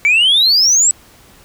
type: exponential sweep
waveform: sine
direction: up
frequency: 2255 to 7940 Hz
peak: -6 dBFS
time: 0.05-0.91 s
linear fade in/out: 0 ms
effects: tanh soft clip ceiling -6 dBFS + pink hiss -45 dBFS RMS until 1.44 s